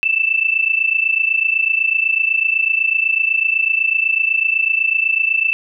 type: tone pair together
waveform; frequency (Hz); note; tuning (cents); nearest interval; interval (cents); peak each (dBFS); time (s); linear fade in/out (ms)
sine; 2637 / 2665; E7 / E7; 0 / +18; unison; 18; -16 / -17; 0.03-5.53; 0
effects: none

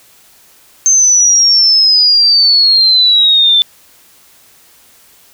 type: exponential sweep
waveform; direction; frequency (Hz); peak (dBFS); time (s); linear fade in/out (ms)
sine; down; 6320 to 3520; -5; 0.86-3.62; 0
effects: white hiss -45 dBFS RMS until 5.33 s

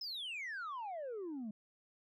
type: exponential sweep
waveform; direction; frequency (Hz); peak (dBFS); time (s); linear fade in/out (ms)
sine; down; 5274 to 203.4; -38; 0.01-1.51; 5
effects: tanh soft clip ceiling -39 dBFS

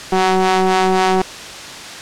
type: ring-modulated tone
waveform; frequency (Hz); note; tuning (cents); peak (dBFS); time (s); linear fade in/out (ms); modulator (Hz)
sawtooth; 186.7; F#3; +16; -5; 0.12-1.22; 5; 562
effects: white hiss -30 dBFS RMS until 2.01 s + low-pass 6000 Hz 12 dB/octave

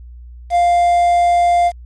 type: tone with quantisation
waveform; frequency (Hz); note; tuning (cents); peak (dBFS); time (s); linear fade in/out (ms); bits
triangle; 698.5; F5; 0; -8; 0.5-1.72; 50; 6
effects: added 60 Hz sine -33 dBFS peak until 1.85 s + resampled to 22050 Hz

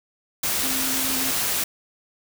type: tone in noise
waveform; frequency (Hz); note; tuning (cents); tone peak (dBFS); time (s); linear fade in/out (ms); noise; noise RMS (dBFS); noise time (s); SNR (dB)
sine; 263.2; C4; +10; -31; 0.63-1.31; 5; white; -24; 0.43-1.64; -10
effects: none

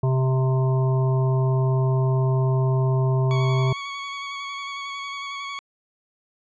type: harmonic tone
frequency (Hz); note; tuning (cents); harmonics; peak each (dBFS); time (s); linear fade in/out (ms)
130.81; C3; 0; 1 / 3 / 5 / 7 / 8; -18 / -28 / -32 / -35 / -36; 0.03-3.73; 5
type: tone with vibrato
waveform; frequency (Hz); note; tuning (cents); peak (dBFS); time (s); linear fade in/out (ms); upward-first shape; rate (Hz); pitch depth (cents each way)
20% pulse; 1117; C#6; +13; -25; 3.31-5.59; 0; square; 11; 14
effects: resampled to 16000 Hz

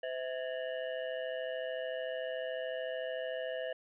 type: ring-modulated tone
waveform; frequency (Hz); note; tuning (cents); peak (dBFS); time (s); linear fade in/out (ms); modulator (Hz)
square; 580; D5; -22; -33; 0.03-3.73; 5; 66.8
effects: resampled to 8000 Hz + 11-bit

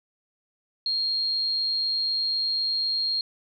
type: tone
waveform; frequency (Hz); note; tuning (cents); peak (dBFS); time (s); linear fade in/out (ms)
sine; 4236; C8; +21; -23; 0.86-3.21; 2
effects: none

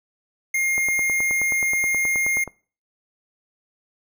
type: tone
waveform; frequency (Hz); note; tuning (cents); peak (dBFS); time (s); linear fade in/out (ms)
square; 2128; C7; +29; -20; 0.54-2.44; 5
type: click train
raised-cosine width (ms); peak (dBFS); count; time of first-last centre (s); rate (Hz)
1; -19; 17; 0.78-2.477; 9.43
effects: noise-tail reverb RT60 0.4 s tail -23 dB re dry

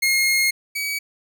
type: tone pair in turn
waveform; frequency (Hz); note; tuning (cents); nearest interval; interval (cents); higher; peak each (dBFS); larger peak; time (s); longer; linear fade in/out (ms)
sawtooth; 2147 / 2275; C7 / C#7; +44 / +44; minor second; 100; second; -13 / -20; first; 0.02-0.51 / 0.75-0.99; first; 10
effects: none

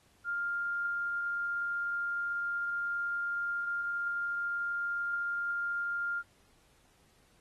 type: tone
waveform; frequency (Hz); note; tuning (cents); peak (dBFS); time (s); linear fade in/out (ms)
sine; 1401; F6; +5; -31; 0.24-6.23; 50
effects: pink hiss -67 dBFS RMS until 7.4 s + AAC 32 kbps

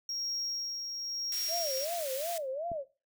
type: tone with tremolo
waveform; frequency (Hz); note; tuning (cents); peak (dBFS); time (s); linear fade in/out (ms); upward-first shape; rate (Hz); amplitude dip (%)
triangle; 5590; F8; +1; -31; 0.09-1.85; 2; sine; 0.94; 40
type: high-pass noise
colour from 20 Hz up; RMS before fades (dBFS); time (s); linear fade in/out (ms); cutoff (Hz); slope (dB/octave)
white; -40; 1.32-2.38; 2; 2000; 12
type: tone with vibrato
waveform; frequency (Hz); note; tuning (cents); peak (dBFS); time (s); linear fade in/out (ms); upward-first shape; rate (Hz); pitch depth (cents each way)
sine; 602; D5; +43; -33; 1.48-2.85; 50; sine; 2.7; 250
type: click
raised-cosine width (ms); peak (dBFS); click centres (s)
3; -30; 2.717
effects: noise-tail reverb RT60 0.3 s tail -19 dB re dry

